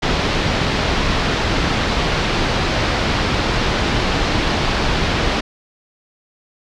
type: low-pass noise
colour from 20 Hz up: pink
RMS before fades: -18 dBFS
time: 0.02-5.41 s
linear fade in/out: 10 ms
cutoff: 4800 Hz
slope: 24 dB/octave
effects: none